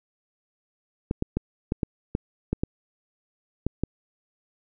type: clicks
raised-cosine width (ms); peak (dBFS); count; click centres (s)
3; -11; 10; 1.111 / 1.224 / 1.37 / 1.721 / 1.832 / 2.151 / 2.53 / 2.635 / 3.666 / 3.836
effects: none